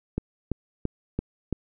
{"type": "click train", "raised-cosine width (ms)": 3, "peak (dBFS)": -13, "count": 5, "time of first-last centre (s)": [0.18, 1.527], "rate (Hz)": 2.97, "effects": []}